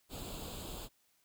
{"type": "noise with comb filter", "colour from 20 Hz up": "pink", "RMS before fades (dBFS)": -44, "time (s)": [0.09, 0.89], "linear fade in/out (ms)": 50, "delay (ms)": 0.26, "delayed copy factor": 0.75, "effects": ["white hiss -73 dBFS RMS until 1.24 s"]}